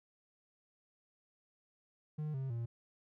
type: tone with pitch steps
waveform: triangle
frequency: 152.4 / 133.44 / 116.84 Hz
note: D#3 / C3 / A#2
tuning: -36 / +34 / +4 cents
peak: -34 dBFS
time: 2.18-2.66 s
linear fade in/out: 10 ms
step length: 160 ms
effects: none